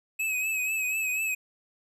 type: tone with vibrato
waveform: square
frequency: 2563 Hz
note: E7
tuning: 49 cents flat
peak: -27 dBFS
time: 0.19-1.35 s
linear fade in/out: 10 ms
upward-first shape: triangle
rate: 4.1 Hz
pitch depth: 58 cents each way
effects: none